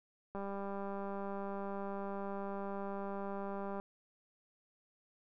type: click train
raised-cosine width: 1 ms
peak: -29 dBFS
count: 684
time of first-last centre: 0.35-3.799 s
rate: 198 Hz
effects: none